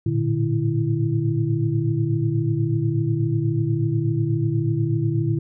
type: tone cluster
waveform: sine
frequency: 109 / 117.2 / 149 / 333 Hz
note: A2 / A#2 / D3 / E4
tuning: -16 / +10 / +25 / +18 cents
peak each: -28 / -22 / -23 / -26 dBFS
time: 0.06-5.39 s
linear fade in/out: 5 ms
effects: none